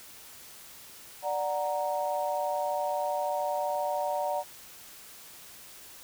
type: chord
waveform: sine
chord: D augmented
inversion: none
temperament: equal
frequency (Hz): 587.3 / 740 / 932.3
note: D5 / F#5 / A#5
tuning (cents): 0 / 0 / 0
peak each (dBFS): -31 / -32 / -33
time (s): 1.22-4.44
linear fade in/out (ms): 50
effects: white hiss -49 dBFS RMS until 6.03 s